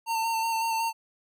square tone with vibrato, 905 Hz, A5, 48 cents sharp, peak -26 dBFS, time 0.06-0.93 s, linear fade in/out 50 ms, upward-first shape square, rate 5.4 Hz, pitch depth 17 cents each way, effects none

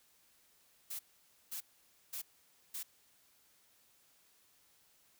blue noise bursts, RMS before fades -42 dBFS, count 4, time 0.9-2.832 s, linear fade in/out 10 ms, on 93 ms, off 520 ms, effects white hiss -69 dBFS RMS until 5.19 s

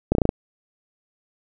slowing click train, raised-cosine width 2 ms, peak -4 dBFS, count 6, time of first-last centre 0.12-0.291 s, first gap 31 ms, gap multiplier 1.05, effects none

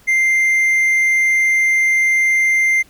triangle tone, 2093 Hz, C7, in tune, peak -10 dBFS, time 0.07-2.83 s, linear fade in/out 20 ms, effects pink hiss -50 dBFS RMS until 2.89 s

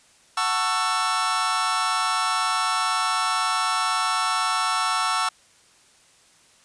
sawtooth chord, F# minor seventh, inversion none, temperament just, 740 / 888 / 1110 / 1332 Hz, F#5 / A5 / C#6 / E6, 0 / +16 / +2 / +18 cents, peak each -26 / -25 / -22 / -20 dBFS, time 0.37-5.29 s, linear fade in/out 5 ms, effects white hiss -56 dBFS RMS until 6.64 s + resampled to 22050 Hz

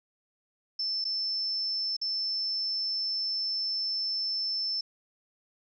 sine tone with dropouts, 5300 Hz, E8, 9 cents sharp, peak -28 dBFS, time 0.79-4.81 s, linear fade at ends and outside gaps 5 ms, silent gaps 1.043-1.05 / 1.967-2.014 s, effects none

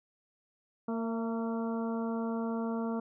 harmonic tone with a mistuned harmonic, 228.6 Hz, A#3, 34 cents flat, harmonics 1 / 2 / 3 / 4 / 5 / 6, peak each -32 / -38 / -42 / -44 / -46 / -48 dBFS, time 0.88-3 s, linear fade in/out 5 ms, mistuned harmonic 3, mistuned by -30 cents, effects none

